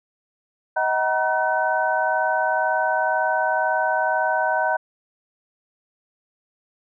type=tone cluster; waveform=sine; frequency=631 / 753 / 953 / 1517 Hz; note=D#5 / F#5 / A#5 / F#6; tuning=+24 / +30 / +38 / +43 cents; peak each=-24 dBFS; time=0.76-4.77 s; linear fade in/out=10 ms; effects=none